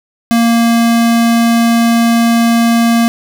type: tone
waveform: square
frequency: 232.2 Hz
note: A#3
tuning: 7 cents flat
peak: -8 dBFS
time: 0.31-3.08 s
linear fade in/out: 0 ms
effects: none